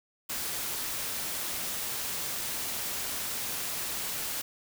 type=noise; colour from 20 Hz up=white; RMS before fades=-34 dBFS; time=0.29-4.42 s; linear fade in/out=10 ms; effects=none